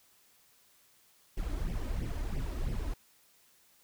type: noise with flanger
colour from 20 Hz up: brown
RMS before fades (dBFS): -34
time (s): 1.37-2.94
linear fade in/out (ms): 5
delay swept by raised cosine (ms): 0.36 to 3.26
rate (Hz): 3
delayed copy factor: +0.75
effects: white hiss -65 dBFS RMS until 3.83 s